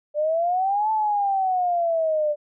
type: exponential two-way sweep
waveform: sine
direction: up then down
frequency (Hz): 587.3 to 880 to 587.3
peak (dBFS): -19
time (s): 0.14-2.36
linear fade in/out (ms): 50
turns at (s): 0.91
effects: none